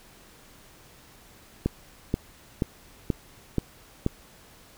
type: click train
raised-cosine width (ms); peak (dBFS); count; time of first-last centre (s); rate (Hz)
3; -10; 6; 1.66-4.064; 2.08
effects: pink hiss -53 dBFS RMS until 4.77 s